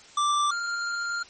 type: tone pair in turn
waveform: square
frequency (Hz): 1174.7 / 1397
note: D6 / F6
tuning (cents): 0 / 0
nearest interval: minor third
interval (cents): 300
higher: second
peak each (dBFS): -22 / -28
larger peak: first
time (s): 0.17-0.51 / 0.51-1.23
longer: second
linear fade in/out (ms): 5
effects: white hiss -50 dBFS RMS until 1.29 s + MP3 32 kbps